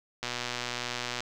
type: click train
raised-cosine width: 0.2 ms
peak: -15 dBFS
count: 120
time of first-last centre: 0.23-1.205 s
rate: 122 Hz
effects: none